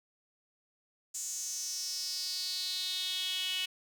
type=tone with high-pass filter sweep; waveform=sawtooth; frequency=370 Hz; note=F#4; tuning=in tune; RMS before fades=-36 dBFS; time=1.14-3.66 s; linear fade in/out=10 ms; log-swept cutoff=7100 to 2900 Hz; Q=5.6; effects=none